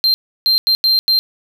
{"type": "tone bursts at uneven times", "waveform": "triangle", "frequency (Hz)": 4158, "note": "C8", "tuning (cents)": -12, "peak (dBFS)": -9, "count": 5, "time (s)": [[0.04, 0.14], [0.46, 0.58], [0.67, 0.75], [0.84, 0.99], [1.08, 1.19]], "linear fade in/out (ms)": 0, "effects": []}